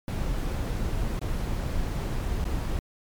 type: noise with dropouts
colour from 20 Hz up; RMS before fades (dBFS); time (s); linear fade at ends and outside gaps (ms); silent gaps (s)
brown; -28; 0.08-2.79; 1; 1.192-1.215 / 2.442-2.452
effects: MP3 96 kbps